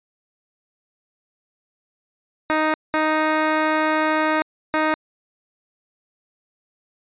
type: tone bursts at uneven times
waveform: 10% pulse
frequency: 311.1 Hz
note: D#4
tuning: in tune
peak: -9 dBFS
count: 3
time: 2.5-2.74 / 2.94-4.42 / 4.74-4.94 s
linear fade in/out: 0 ms
effects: resampled to 8000 Hz